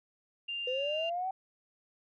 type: tone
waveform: sine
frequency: 2794 Hz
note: F7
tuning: in tune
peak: -34 dBFS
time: 0.48-1.1 s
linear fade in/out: 10 ms
type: linear sweep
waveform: sine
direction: up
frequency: 493.9 to 771 Hz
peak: -31 dBFS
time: 0.67-1.31 s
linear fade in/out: 5 ms
effects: tanh soft clip ceiling -22 dBFS